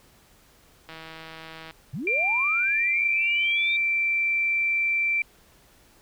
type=click train; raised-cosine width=0.3 ms; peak=-25 dBFS; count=133; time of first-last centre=0.89-1.71 s; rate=161 Hz
type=linear sweep; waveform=sine; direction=up; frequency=106.5 to 3752 Hz; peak=-29 dBFS; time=1.93-3.77 s; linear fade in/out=10 ms
type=tone with pitch glide; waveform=sine; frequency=2370 to 2344 Hz; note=D7 to D7; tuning=+15 to -4 cents; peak=-21 dBFS; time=2.07-5.22 s; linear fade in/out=2 ms; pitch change=-19 cents; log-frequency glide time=2.72-3.2 s
effects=pink hiss -57 dBFS RMS until 6.01 s